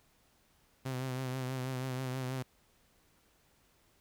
sawtooth tone with vibrato, 129.4 Hz, C3, 19 cents flat, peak -31 dBFS, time 0.85-2.43 s, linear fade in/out 10 ms, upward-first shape triangle, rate 6.2 Hz, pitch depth 49 cents each way, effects pink hiss -69 dBFS RMS until 4 s

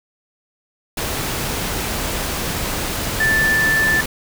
sine tone in noise, 1760 Hz, A6, in tune, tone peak -14 dBFS, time 3.2-4.01 s, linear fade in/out 5 ms, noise pink, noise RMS -23 dBFS, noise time 0.97-4.06 s, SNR +6 dB, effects none

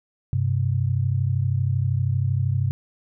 sine tone pair together, 97.8 / 130.55 Hz, G2 / C3, -4 / -3 cents, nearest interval perfect fourth, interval 501 cents, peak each -22 dBFS, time 0.33-2.71 s, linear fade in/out 0 ms, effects none

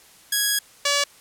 5% pulse tone pair in turn, 1661.2 / 571.3 Hz, G#6 / D5, 0 / -48 cents, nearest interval octave + tritone, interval 1848 cents, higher first, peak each -7 dBFS, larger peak neither, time 0.32-0.59 / 0.85-1.04 s, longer first, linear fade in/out 5 ms, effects white hiss -51 dBFS RMS until 1.2 s + low-pass 12000 Hz 12 dB/octave

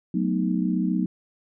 sine chord, B dominant seventh, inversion second, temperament equal, 185 / 220 / 246.9 / 311.1 Hz, F#3 / A3 / B3 / D#4, 0 / 0 / 0 / 0 cents, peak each -24 / -29 / -27 / -28 dBFS, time 0.14-1.06 s, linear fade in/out 5 ms, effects none

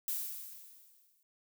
violet noise with exponential decay, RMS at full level -34 dBFS, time 0.08-1.23 s, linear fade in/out 1 ms, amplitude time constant 250 ms, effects none

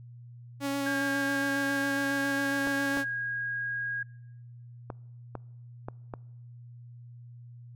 sawtooth tone with vibrato, 278.7 Hz, C#4, 9 cents sharp, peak -25 dBFS, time 0.6-3.05 s, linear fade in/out 50 ms, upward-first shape square, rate 7.3 Hz, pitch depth 10 cents each way
sine tone with pitch glide, 1618 to 1637.7 Hz, G#6 to G#6, -46 to -25 cents, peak -30 dBFS, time 0.86-4.03 s, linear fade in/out 5 ms, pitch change +21 cents, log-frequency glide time 1.18-3.04 s
clicks, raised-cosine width 1 ms, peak -22 dBFS, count 6, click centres 2.672 / 2.972 / 4.902 / 5.353 / 5.885 / 6.138 s
effects noise-tail reverb RT60 1.0 s tail -25 dB re dry + added 120 Hz sine -45 dBFS peak until 7.75 s

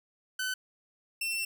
sawtooth tone pair in turn, 1514 / 2698 Hz, F#6 / E7, +39 / +40 cents, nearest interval minor seventh, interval 1001 cents, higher second, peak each -27 dBFS, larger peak neither, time 0.39-0.54 / 1.21-1.45 s, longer second, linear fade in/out 5 ms, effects none

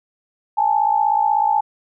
sine tone pair together, 823.7 / 880 Hz, G#5 / A5, -14 / 0 cents, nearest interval minor second, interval 114 cents, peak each -17 / -17 dBFS, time 0.57-1.61 s, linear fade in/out 10 ms, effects none

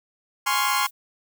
sawtooth chord, Db major seventh, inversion second, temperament equal, 830.6 / 1046.5 / 1108.7 / 1396.9 Hz, Ab5 / C6 / Db6 / F6, 0 / 0 / 0 / 0 cents, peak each -24 / -20 / -23 / -25 dBFS, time 0.46-0.87 s, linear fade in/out 10 ms
violet noise, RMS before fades -35 dBFS, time 0.48-0.91 s, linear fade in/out 50 ms
effects none

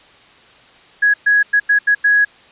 sine tone bursts at uneven times, 1667 Hz, G#6, 6 cents sharp, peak -9 dBFS, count 6, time 1.02-1.14 / 1.26-1.43 / 1.53-1.6 / 1.69-1.79 / 1.87-1.95 / 2.04-2.25 s, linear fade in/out 10 ms, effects white hiss -46 dBFS RMS until 2.51 s + resampled to 8000 Hz

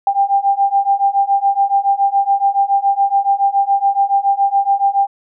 sine beating tone pair, 790 / 797.1 Hz, G5 / G5, +13 / +29 cents, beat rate 7.1 Hz, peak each -15 / -14 dBFS, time 0.07-5.07 s, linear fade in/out 2 ms, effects none

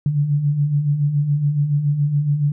sine beating tone pair, 140 / 147.1 Hz, C#3 / D3, +18 / +3 cents, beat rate 7.1 Hz, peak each -24 / -16 dBFS, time 0.06-2.52 s, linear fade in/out 2 ms, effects none

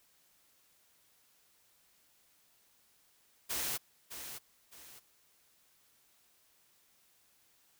white noise with echo, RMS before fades -36 dBFS, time 3.49-3.78 s, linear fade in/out 20 ms, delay 610 ms, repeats 2, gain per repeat -9 dB, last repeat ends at 5 s, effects white hiss -69 dBFS RMS until 7.79 s

